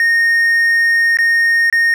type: tone with dropouts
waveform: triangle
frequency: 1848 Hz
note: A#6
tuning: 16 cents flat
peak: -8 dBFS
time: 0-1.94 s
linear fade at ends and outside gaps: 1 ms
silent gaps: 1.171-1.187 / 1.7-1.726 s
effects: none